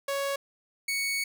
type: tone pair in turn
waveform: sawtooth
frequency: 556 / 2224 Hz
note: C#5 / C#7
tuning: +5 / +5 cents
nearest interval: 2 octaves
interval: 2400 cents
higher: second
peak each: -24 dBFS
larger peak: neither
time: 0.08-0.36 / 0.88-1.24 s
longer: second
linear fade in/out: 5 ms
effects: none